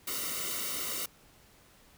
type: noise with comb filter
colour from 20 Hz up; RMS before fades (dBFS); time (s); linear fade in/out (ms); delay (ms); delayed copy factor
white; -35; 0.07-1.06; 5; 1.2; -0.9
effects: pink hiss -60 dBFS RMS until 1.97 s